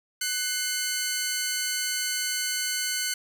10% pulse tone pair together, 1500 / 2121 Hz, F#6 / C7, +23 / +23 cents, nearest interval tritone, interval 600 cents, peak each -20 / -21 dBFS, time 0.21-3.14 s, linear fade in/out 5 ms, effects none

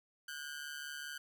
sawtooth ring-modulated tone, 1526 Hz, G6, 47 cents flat, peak -36 dBFS, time 0.28-1.18 s, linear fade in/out 5 ms, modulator 72.5 Hz, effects none

